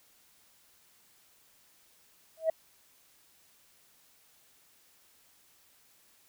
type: tone with exponential growth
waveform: sine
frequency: 644 Hz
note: E5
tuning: 41 cents flat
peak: -19 dBFS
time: 2.37-2.5 s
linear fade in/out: 5 ms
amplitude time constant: 27 ms
effects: tanh soft clip ceiling -19 dBFS + white hiss -64 dBFS RMS until 6.28 s